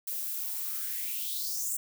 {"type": "noise with high-pass filter sweep", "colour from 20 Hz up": "violet", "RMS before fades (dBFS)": -34, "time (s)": [0.07, 1.77], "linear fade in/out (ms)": 5, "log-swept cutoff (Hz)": [360, 8200], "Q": 4.6, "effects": []}